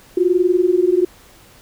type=tone pair together; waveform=sine; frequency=349.2 / 370 Hz; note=F4 / F#4; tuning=0 / 0 cents; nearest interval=minor second; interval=100 cents; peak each=-15 dBFS; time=0.17-1.05 s; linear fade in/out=5 ms; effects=pink hiss -47 dBFS RMS until 1.61 s